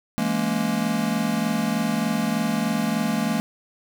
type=chord; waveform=square; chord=A# half-diminished seventh; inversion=second; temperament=just; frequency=167.82 / 209.8 / 233.1 / 279.7 Hz; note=E3 / G#3 / A#3 / C#4; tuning=+31 / +18 / 0 / +16 cents; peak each=-30 / -26 / -26 / -32 dBFS; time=0.18-3.4 s; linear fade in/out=0 ms; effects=none